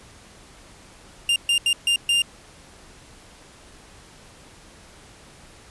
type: tone bursts at uneven times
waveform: 45% pulse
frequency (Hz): 2800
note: F7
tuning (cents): +4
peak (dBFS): -17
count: 5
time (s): 1.29-1.36 / 1.49-1.58 / 1.66-1.73 / 1.87-1.96 / 2.09-2.22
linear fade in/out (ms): 2
effects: pink hiss -48 dBFS RMS until 5.7 s + resampled to 24000 Hz